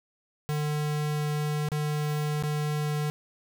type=tone with dropouts; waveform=square; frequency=149.9 Hz; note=D3; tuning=36 cents sharp; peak=-27 dBFS; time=0.49-3.1 s; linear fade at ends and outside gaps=0 ms; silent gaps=1.687-1.718 / 2.425-2.436 s; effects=none